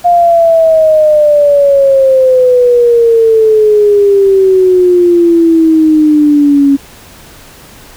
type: exponential sweep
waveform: sine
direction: down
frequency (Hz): 706 to 276.1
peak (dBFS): -3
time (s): 0.04-6.77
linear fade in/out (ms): 20
effects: pink hiss -35 dBFS RMS until 7.96 s